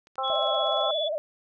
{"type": "clicks", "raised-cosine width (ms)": 0.2, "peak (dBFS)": -35, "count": 11, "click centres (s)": [0.071, 0.156, 0.279, 0.354, 0.426, 0.471, 0.547, 0.67, 0.724, 0.772, 0.812]}
{"type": "harmonic tone", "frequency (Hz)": 264.6, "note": "C4", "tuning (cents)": 20, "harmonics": [2, 3, 4, 5], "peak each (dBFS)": [-34, -30, -33, -32], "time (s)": [0.18, 0.91], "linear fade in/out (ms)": 2}
{"type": "tone with pitch glide", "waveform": "sine", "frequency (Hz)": [3376, 3431], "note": ["G#7", "A7"], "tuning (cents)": [28, -44], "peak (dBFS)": -28, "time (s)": [0.23, 1.09], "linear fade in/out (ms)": 20, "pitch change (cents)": 28, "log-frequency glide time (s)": [0.61, 0.89]}
{"type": "tone with vibrato", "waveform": "sine", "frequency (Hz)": 622.3, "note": "D#5", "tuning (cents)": 0, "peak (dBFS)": -26, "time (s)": [0.3, 1.18], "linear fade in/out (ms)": 0, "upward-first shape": "sine", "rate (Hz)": 17, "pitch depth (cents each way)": 110}
{"effects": []}